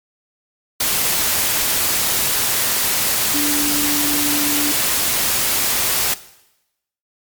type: tone in noise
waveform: sine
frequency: 292.8 Hz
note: D4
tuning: 5 cents flat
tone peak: -20 dBFS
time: 3.34-4.72 s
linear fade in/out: 5 ms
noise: white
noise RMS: -18 dBFS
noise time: 0.8-6.14 s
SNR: -5 dB
effects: noise-tail reverb RT60 0.9 s tail -17 dB re dry + MP3 96 kbps